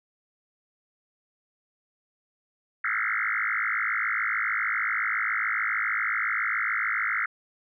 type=tone with frequency modulation; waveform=sine; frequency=1725 Hz; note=A6; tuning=35 cents flat; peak=-24 dBFS; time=2.84-7.26 s; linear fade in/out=5 ms; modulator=53.6 Hz; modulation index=7.9; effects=none